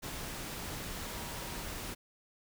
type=tone in noise; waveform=sine; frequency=949 Hz; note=A#5; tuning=31 cents sharp; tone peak=-52 dBFS; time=1.03-1.63 s; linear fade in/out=20 ms; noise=pink; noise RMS=-41 dBFS; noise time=0.02-1.95 s; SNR=-14 dB; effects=none